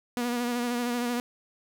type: tone with vibrato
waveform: sawtooth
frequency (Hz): 241.6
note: B3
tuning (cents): -38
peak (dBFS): -23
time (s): 0.17-1.2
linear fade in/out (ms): 0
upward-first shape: sine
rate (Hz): 13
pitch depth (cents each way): 32
effects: 10-bit